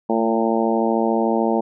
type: harmonic tone with a mistuned harmonic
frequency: 113.6 Hz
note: A#2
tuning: 44 cents flat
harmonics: 2 / 3 / 4 / 5 / 6 / 7 / 8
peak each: -21 / -23 / -24 / -25 / -26 / -26 / -27 dBFS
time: 0.09-1.61 s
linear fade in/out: 10 ms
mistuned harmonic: 2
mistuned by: -17 cents
effects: none